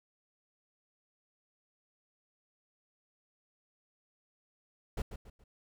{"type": "noise with echo", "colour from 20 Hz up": "brown", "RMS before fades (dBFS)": -34, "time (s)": [4.97, 5.02], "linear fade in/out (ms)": 5, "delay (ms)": 140, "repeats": 3, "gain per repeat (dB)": -9, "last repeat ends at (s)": 5.44, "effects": []}